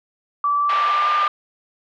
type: tone with pitch glide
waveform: sine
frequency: 1158 to 1198.1 Hz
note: D6 to D6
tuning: -25 to +34 cents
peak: -16 dBFS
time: 0.44-1.28 s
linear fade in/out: 2 ms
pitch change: +59 cents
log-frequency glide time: 0.57-1.11 s
type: band-pass noise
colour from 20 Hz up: pink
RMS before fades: -27 dBFS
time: 0.69-1.28 s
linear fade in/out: 5 ms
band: 710 to 3300 Hz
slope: 24 dB/octave
effects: none